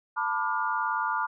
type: chord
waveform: sine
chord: B half-diminished seventh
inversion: third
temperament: just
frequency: 889 / 987.8 / 1185.3 / 1422.4 Hz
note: A5 / B5 / D6 / F6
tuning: +18 / 0 / +16 / +31 cents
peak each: -31 dBFS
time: 0.16-1.27 s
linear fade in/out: 20 ms
effects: none